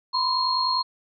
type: tone cluster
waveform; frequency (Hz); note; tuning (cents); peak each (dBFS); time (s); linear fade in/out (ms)
sine; 979 / 1029 / 4256; B5 / C6 / C8; -15 / -29 / +29; -29 / -24 / -24; 0.13-0.83; 20
effects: none